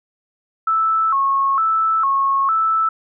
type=tone with vibrato; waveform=sine; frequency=1200 Hz; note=D6; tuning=37 cents sharp; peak=-14 dBFS; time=0.67-2.89 s; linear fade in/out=5 ms; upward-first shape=square; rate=1.1 Hz; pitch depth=160 cents each way; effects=none